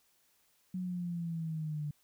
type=linear sweep; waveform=sine; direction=down; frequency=185 to 146.83 Hz; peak=-34 dBFS; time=0.74-1.91 s; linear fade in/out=5 ms; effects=white hiss -71 dBFS RMS until 2.03 s